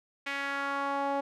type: tone with band-pass filter sweep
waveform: sawtooth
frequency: 279 Hz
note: C#4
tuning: 11 cents sharp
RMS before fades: -32 dBFS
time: 0.26-1.21 s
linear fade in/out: 10 ms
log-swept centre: 2200 to 710 Hz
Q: 2.2
effects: none